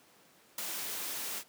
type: noise with ADSR envelope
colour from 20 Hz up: white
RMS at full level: -33 dBFS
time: 0.58-1.44 s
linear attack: 4 ms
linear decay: 4 ms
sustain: -5 dB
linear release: 62 ms
effects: pink hiss -62 dBFS RMS until 1.48 s + high-pass 200 Hz 12 dB/octave